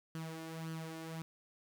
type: tone with flanger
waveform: sawtooth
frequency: 161.8 Hz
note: E3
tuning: 32 cents flat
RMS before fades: -44 dBFS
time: 0.15-1.22 s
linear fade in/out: 0 ms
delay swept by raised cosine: 0.65 to 2.85 ms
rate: 1.8 Hz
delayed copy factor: +0.6
effects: none